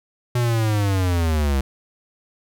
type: linear sweep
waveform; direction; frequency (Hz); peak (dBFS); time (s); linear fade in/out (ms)
square; down; 123.47 to 65.8; -18; 0.35-1.61; 5
effects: none